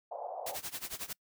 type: band-pass noise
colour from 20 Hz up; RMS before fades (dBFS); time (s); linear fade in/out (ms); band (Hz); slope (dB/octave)
white; -41; 0.11-0.57; 10; 550 to 800; 48
type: noise with tremolo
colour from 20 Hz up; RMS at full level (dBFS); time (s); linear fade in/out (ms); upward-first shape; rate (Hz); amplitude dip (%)
white; -38; 0.46-1.13; 5; sine; 11; 90
effects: noise-tail reverb RT60 0.1 s tail -26 dB re dry